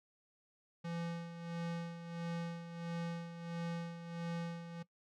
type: tone with tremolo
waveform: square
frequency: 169.2 Hz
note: E3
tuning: 45 cents sharp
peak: -38 dBFS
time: 0.84-4.83 s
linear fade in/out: 10 ms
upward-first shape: sine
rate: 1.5 Hz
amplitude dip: 65%
effects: noise-tail reverb RT60 0.1 s tail -18 dB re dry + low-pass 5000 Hz 12 dB/octave

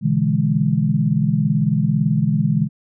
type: chord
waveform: sine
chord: E dominant seventh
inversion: second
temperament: equal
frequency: 123.47 / 146.83 / 164.81 / 207.7 Hz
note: B2 / D3 / E3 / G#3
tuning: 0 / 0 / 0 / 0 cents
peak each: -23 / -19 / -20 / -20 dBFS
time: 0.01-2.69 s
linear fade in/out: 50 ms
effects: none

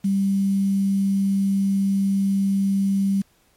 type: tone with quantisation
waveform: sine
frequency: 196 Hz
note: G3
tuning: in tune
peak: -17 dBFS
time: 0.04-3.22 s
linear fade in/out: 10 ms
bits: 7
effects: pink hiss -61 dBFS RMS until 3.56 s + MP3 64 kbps

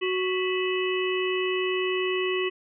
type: harmonic tone with a mistuned harmonic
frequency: 370 Hz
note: F#4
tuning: in tune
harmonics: 1 / 3 / 5 / 7 / 8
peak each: -25 / -35 / -34 / -33 / -34 dBFS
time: 0.01-2.5 s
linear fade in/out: 20 ms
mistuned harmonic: 5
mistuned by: +110 cents
effects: none

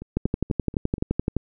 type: two click trains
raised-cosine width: 3 ms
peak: -22 / -9 dBFS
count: 5 / 15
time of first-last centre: 0.02-0.982 / 0.17-1.367 s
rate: 4.16 / 11.7 Hz
effects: none

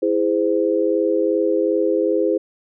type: chord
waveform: sine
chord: E augmented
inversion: none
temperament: just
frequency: 329.6 / 412 / 515 Hz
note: E4 / G#4 / B#4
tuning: 0 / -14 / -28 cents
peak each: -20 dBFS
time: 0.02-2.38 s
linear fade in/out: 10 ms
effects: none

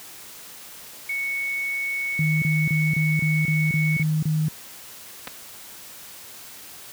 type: tone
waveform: sine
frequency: 2217 Hz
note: C#7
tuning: in tune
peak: -24 dBFS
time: 1.09-4.03 s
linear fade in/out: 5 ms
type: tone bursts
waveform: sine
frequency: 155.56 Hz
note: D#3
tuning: in tune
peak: -19 dBFS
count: 9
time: 2.19-4.484 s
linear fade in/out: 2 ms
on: 230 ms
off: 28 ms
type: clicks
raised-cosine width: 0.3 ms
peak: -17 dBFS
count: 2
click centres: 5.273 / 5.277 s
effects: white hiss -42 dBFS RMS until 6.92 s + high-pass 60 Hz 12 dB/octave

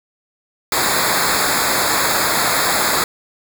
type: noise with comb filter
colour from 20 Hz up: pink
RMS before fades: -17 dBFS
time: 0.72-3.04 s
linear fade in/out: 2 ms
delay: 0.34 ms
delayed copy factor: -1
effects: none

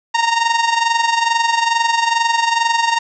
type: tone with amplitude modulation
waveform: sawtooth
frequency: 926 Hz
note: A#5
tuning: 12 cents flat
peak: -7 dBFS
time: 0.14-2.99 s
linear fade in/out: 10 ms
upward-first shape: sine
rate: 22.3 Hz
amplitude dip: 65%
effects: resampled to 16000 Hz + 7-bit

